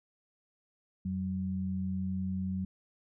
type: tone pair together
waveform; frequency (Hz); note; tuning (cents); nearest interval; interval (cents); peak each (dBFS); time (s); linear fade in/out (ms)
sine; 88.9 / 188.37; F2 / F#3; +31 / +31; octave + minor second; 1300; -37 / -32; 1.05-2.65; 5
effects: none